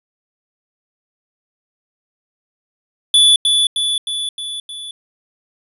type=tone with echo; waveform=square; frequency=3458 Hz; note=A7; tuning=31 cents flat; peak=-8 dBFS; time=3.14-3.36 s; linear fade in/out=2 ms; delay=310 ms; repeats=5; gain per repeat=-4 dB; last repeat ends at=4.91 s; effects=resampled to 32000 Hz